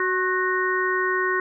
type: harmonic tone with a mistuned harmonic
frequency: 371.6 Hz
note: F#4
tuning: 7 cents sharp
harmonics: 1 / 3 / 4 / 5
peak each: -25 / -26 / -27 / -25 dBFS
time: 0-1.4 s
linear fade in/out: 2 ms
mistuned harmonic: 3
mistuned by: -48 cents
effects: none